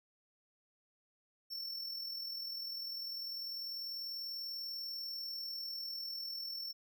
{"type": "tone with amplitude modulation", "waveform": "square", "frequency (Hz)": 5420, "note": "E8", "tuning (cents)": 47, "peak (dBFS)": -39, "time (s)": [1.5, 6.73], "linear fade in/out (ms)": 20, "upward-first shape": "sine", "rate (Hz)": 40.2, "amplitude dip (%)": 35, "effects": []}